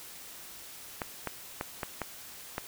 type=clicks; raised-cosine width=0.5 ms; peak=-17 dBFS; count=6; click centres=1.018 / 1.273 / 1.611 / 1.832 / 2.017 / 2.581 s; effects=white hiss -47 dBFS RMS until 2.67 s